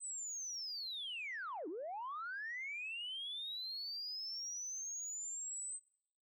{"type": "linear two-way sweep", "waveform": "sine", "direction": "down then up", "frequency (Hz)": [8240, 290.3, 8240], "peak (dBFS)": -40, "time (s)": [0, 5.8], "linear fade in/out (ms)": 50, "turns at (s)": 1.68, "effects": ["noise-tail reverb RT60 0.7 s tail -25 dB re dry", "tanh soft clip ceiling -37 dBFS"]}